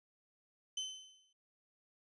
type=tone with exponential decay; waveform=30% pulse; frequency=3057 Hz; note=G7; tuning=44 cents flat; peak=-32 dBFS; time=0.77-1.33 s; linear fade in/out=5 ms; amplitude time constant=120 ms; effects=resampled to 22050 Hz